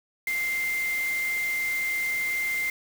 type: tone in noise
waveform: sine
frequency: 2093 Hz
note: C7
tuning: in tune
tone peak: -25 dBFS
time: 0.27-2.7 s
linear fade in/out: 2 ms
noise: white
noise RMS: -38 dBFS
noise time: 0.27-2.7 s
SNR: +10 dB
effects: none